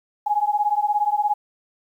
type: beating tone pair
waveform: sine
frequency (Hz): 825 / 842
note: G#5 / G#5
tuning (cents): -12 / +24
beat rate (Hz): 17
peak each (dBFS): -21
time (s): 0.26-1.34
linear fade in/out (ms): 10
effects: 9-bit